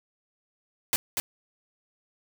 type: noise with echo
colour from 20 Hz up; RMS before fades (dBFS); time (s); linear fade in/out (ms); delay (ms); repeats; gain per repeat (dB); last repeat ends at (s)
white; -24; 0.93-0.96; 0; 240; 1; -4; 1.2
effects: none